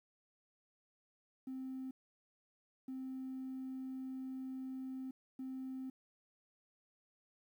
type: tone bursts at uneven times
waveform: triangle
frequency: 261.6 Hz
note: C4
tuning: in tune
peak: -38 dBFS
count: 3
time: 1.47-1.91 / 2.88-5.11 / 5.39-5.9 s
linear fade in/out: 5 ms
effects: tanh soft clip ceiling -38 dBFS + 12-bit